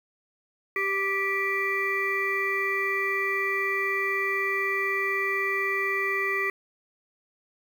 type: harmonic tone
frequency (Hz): 392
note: G4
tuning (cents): 0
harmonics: 1 / 3 / 5 / 6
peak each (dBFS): -31 / -32 / -27 / -31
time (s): 0.76-6.5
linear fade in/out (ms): 2
effects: 8-bit